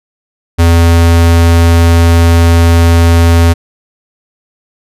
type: tone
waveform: square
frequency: 84.2 Hz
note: E2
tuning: 37 cents sharp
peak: -4 dBFS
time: 0.58-3.54 s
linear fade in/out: 20 ms
effects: resampled to 32000 Hz